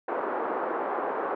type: band-pass noise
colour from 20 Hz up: pink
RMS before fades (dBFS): -30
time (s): 0.08-1.35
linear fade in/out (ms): 5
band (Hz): 360 to 1300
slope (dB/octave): 24
effects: none